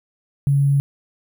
sine tone with sample-and-hold, 140.3 Hz, C#3, 21 cents sharp, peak -13 dBFS, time 0.47-0.8 s, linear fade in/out 0 ms, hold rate 11025 Hz, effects none

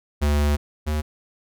square tone pair in turn, 73.3 / 75.97 Hz, D2 / D#2, -3 / -41 cents, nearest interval minor second, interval 62 cents, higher second, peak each -18 / -22 dBFS, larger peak first, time 0.21-0.57 / 0.86-1.02 s, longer first, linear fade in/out 20 ms, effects none

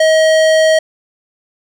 sine tone with hard clipping, 634 Hz, D#5, 32 cents sharp, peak -9 dBFS, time 0-0.79 s, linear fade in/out 5 ms, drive 17 dB, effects none

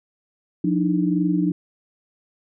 sine tone cluster, 176.7 / 296.3 / 318.9 Hz, F3 / D4 / D#4, +21 / +15 / +43 cents, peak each -21 / -21 / -25 dBFS, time 0.64-1.52 s, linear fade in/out 5 ms, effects none

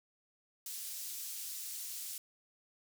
pink high-pass noise, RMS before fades -43 dBFS, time 0.66-2.18 s, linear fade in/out 2 ms, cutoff 6300 Hz, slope 12 dB/octave, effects none

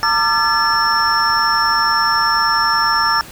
sine tone cluster, 911 / 1193 / 1355 / 1730 / 5400 Hz, A#5 / D6 / E6 / A6 / E8, -40 / +27 / +47 / -30 / +41 cents, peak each -19 dBFS, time 0.03-3.21 s, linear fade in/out 0 ms, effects pink hiss -36 dBFS RMS until 3.31 s

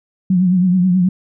sine tone with vibrato, 182.3 Hz, F#3, 25 cents flat, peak -10 dBFS, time 0.3-1.09 s, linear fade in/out 5 ms, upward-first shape triangle, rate 9.3 Hz, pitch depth 80 cents each way, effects none

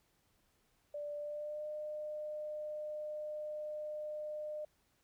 sine tone with pitch glide, 587.3 to 605.2 Hz, D5 to D#5, 0 to -48 cents, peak -39 dBFS, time 0.94-4.65 s, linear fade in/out 5 ms, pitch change +52 cents, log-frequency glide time 1.16-1.66 s, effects pink hiss -75 dBFS RMS until 5.03 s

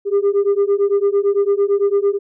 sine beating tone pair, 397.3 / 406.2 Hz, G4 / G#4, +23 / -38 cents, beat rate 8.9 Hz, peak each -14 dBFS, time 0.05-2.19 s, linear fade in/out 50 ms, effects tanh soft clip ceiling -10 dBFS

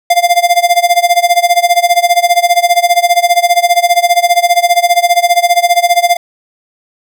square tone with tremolo, 698.5 Hz, F5, in tune, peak -4 dBFS, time 0.1-6.17 s, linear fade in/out 5 ms, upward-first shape sine, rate 15 Hz, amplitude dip 90%, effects none

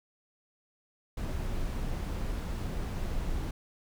brown noise, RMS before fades -33 dBFS, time 1.17-3.51 s, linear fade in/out 5 ms, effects none

